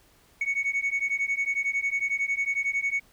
sine beating tone pair, 2217 / 2228 Hz, C#7 / C#7, 0 / +8 cents, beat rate 11 Hz, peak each -26 dBFS, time 0.41-3 s, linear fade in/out 5 ms, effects tanh soft clip ceiling -21 dBFS + pink hiss -60 dBFS RMS until 3.12 s

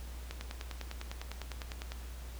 click train, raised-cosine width 0.2 ms, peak -23 dBFS, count 17, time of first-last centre 0.31-1.92 s, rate 9.94 Hz, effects added 60 Hz sine -42 dBFS peak until 2.39 s + pink hiss -53 dBFS RMS until 2.39 s

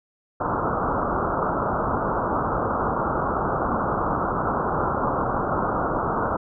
white low-pass noise, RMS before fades -24 dBFS, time 0.4-6.37 s, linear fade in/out 10 ms, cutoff 1400 Hz, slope 96 dB/octave, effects none

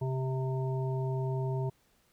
harmonic tone with a mistuned harmonic, 130.81 Hz, C3, in tune, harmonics 1 / 3 / 5 / 7, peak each -30 / -37 / -43 / -43 dBFS, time 0.01-1.7 s, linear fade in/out 10 ms, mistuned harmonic 1, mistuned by +18 cents, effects pink hiss -69 dBFS RMS until 2.12 s

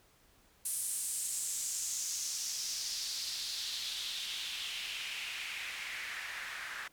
white noise with band-pass filter sweep, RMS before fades -39 dBFS, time 0.65-6.88 s, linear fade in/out 5 ms, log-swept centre 9800 to 1600 Hz, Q 2.8, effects pink hiss -66 dBFS RMS until 6.92 s

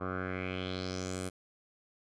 10% pulse tone with low-pass filter sweep, 92.5 Hz, F#2, in tune, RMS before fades -37 dBFS, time 0-1.3 s, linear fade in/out 20 ms, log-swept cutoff 1100 to 10000 Hz, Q 3.8, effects none

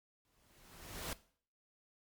pink noise with exponential growth, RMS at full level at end -39 dBFS, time 0.25-1.13 s, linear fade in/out 1 ms, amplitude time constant 190 ms, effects noise-tail reverb RT60 0.5 s tail -18 dB re dry + MP3 96 kbps

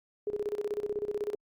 sine tone with tremolo, 415.3 Hz, G#4, in tune, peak -28 dBFS, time 0.27-1.35 s, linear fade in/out 2 ms, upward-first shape square, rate 16 Hz, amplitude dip 80%, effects Opus 48 kbps

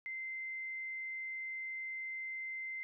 sine tone, 2077 Hz, C7, 13 cents flat, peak -39 dBFS, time 0.06-2.83 s, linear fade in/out 0 ms, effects none

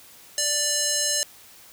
square tone with band-pass filter, 587.3 Hz, D5, in tune, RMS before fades -24 dBFS, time 0.38-1.23 s, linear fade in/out 0 ms, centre 6900 Hz, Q 2.1, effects white hiss -49 dBFS RMS until 1.72 s

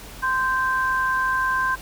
sine tone pair together, 1038 / 1567 Hz, C6 / G6, -14 / -1 cents, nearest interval perfect fifth, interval 713 cents, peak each -22 dBFS, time 0.22-1.76 s, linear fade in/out 20 ms, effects added 47 Hz sine -42 dBFS peak until 1.81 s + pink hiss -41 dBFS RMS until 1.81 s

